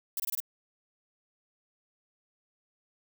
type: noise bursts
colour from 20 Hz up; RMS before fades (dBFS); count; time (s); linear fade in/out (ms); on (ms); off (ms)
violet; -32; 5; 0.17-0.402; 2; 28; 23
effects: none